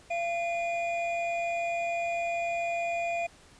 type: tone pair together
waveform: triangle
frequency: 683.9 / 2437 Hz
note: F5 / D#7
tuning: -36 / -37 cents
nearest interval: octave + minor seventh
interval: 2199 cents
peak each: -27 / -33 dBFS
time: 0.1-3.27 s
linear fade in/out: 10 ms
effects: pink hiss -56 dBFS RMS until 3.59 s + resampled to 22050 Hz